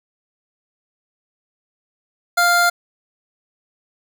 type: tone pair together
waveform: square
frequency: 698.5 / 1396.9 Hz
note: F5 / F6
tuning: 0 / 0 cents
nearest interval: octave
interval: 1200 cents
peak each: -18 / -15 dBFS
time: 2.37-2.7 s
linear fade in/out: 10 ms
effects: none